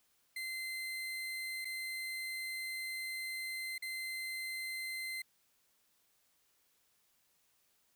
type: tone with dropouts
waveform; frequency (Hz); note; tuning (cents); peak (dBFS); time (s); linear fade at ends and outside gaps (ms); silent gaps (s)
35% pulse; 2070; C7; -19; -37; 0.36-5.22; 5; 1.647-1.652 / 3.781-3.822
effects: white hiss -74 dBFS RMS until 7.95 s

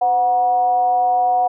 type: tone with frequency modulation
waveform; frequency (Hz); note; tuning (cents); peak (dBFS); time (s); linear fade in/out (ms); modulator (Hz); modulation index
sine; 733; F#5; -16; -13; 0.01-1.48; 10; 224; 0.36
effects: none

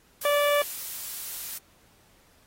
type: noise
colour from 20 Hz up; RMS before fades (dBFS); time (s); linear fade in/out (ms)
blue; -35; 0.21-1.58; 5
type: harmonic tone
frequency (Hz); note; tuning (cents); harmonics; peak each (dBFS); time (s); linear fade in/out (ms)
581; D5; -19; 1 / 2 / 3 / 4 / 5 / 6; -22 / -28 / -32 / -34 / -36 / -38; 0.25-0.62; 2
effects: pink hiss -61 dBFS RMS until 2.46 s + AAC 48 kbps

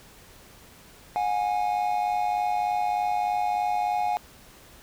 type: tone pair together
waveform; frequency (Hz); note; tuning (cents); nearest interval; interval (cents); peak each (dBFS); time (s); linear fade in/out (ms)
triangle; 723 / 826.3; F#5 / G#5; -40 / -9; major second; 231; -24; 1.16-4.17; 0
effects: pink hiss -51 dBFS RMS until 4.82 s

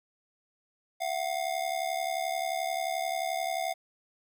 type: ring-modulated tone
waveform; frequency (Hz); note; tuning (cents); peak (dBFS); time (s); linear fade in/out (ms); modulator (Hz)
square; 710; F5; +28; -27; 1-3.74; 20; 35.7
effects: 11-bit

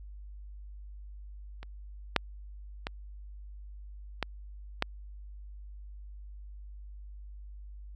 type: clicks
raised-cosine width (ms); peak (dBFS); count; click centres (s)
0.3; -28 / -6 / -17 / -13 / -10; 5; 1.63 / 2.163 / 2.869 / 4.227 / 4.824
effects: added 50 Hz sine -43 dBFS peak until 7.95 s

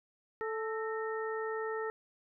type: harmonic tone with a mistuned harmonic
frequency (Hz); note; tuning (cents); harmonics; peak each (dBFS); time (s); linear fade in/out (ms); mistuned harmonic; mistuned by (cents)
440; A4; 0; 1 / 2 / 3 / 4; -35 / -43 / -42 / -43; 0.41-1.9; 0; 4; +78
effects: none

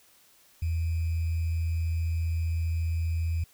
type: tone with sample-and-hold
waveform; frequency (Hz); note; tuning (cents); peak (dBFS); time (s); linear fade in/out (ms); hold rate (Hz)
sine; 82.41; E2; 0; -25; 0.62-3.44; 5; 2450
effects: white hiss -60 dBFS RMS until 3.53 s

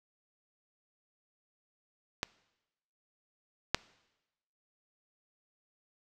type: clicks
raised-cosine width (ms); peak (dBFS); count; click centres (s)
0.2; -13 / -7; 2; 2.231 / 3.746
effects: noise-tail reverb RT60 1.0 s tail -22 dB re dry

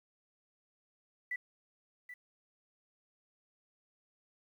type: tone with echo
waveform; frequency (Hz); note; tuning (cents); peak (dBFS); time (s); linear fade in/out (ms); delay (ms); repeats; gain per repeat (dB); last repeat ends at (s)
sine; 1975.5; B6; 0; -34; 1.31-1.36; 5; 780; 1; -11; 2.14
effects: 11-bit

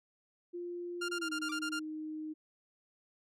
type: tone with pitch glide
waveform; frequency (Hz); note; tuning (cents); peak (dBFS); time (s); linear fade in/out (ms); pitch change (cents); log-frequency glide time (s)
sine; 350 to 310; F4 to D#4; +4 to -6; -38; 0.53-2.34; 20; -210; 1.16-1.31
type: tone bursts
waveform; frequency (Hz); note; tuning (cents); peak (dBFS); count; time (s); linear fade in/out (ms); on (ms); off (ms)
sawtooth; 1400; F6; +4; -31; 8; 1.01-1.795; 10; 78; 23
type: tone with exponential decay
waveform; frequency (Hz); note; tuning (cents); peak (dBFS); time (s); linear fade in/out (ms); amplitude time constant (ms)
sawtooth; 1179; D6; +6; -35; 1.49-1.6; 5; 23
effects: low-pass 9000 Hz 12 dB/octave

